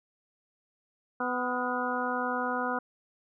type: harmonic tone with a mistuned harmonic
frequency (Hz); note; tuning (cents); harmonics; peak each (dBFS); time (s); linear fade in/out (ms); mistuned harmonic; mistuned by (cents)
249.6; B3; +19; 1 / 2 / 3 / 4 / 5 / 6; -35 / -35 / -35 / -35 / -35 / -35; 1.2-2.79; 5; 6; -56
effects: none